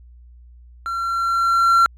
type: tone with level ramp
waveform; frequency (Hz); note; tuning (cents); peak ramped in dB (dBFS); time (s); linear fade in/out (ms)
triangle; 1364; F6; -41; -21 to -8; 0.86-1.86; 0
effects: added 60 Hz sine -42 dBFS peak until 1.97 s + AAC 64 kbps